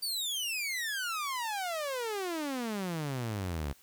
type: exponential sweep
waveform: sawtooth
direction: down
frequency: 4700 to 67.6 Hz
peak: -29 dBFS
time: 0.02-3.73 s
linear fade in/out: 10 ms
effects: white hiss -61 dBFS RMS until 3.82 s